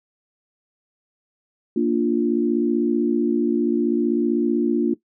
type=chord; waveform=sine; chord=Bb major; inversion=none; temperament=equal; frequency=233.1 / 293.7 / 349.2 Hz; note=Bb3 / D4 / F4; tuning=0 / 0 / 0 cents; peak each=-21 dBFS; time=1.76-4.94 s; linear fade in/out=5 ms; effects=noise-tail reverb RT60 0.1 s tail -17 dB re dry